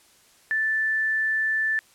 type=tone; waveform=sine; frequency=1760 Hz; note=A6; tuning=in tune; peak=-21 dBFS; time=0.51-1.79 s; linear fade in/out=0 ms; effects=white hiss -57 dBFS RMS until 1.94 s + low-pass 11000 Hz 12 dB/octave